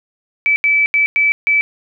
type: tone bursts at uneven times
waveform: sine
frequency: 2307 Hz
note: D7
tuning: 31 cents flat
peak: -10 dBFS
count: 5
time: 0.46-0.56 / 0.64-0.86 / 0.94-1.06 / 1.16-1.32 / 1.47-1.61 s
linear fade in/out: 0 ms
effects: none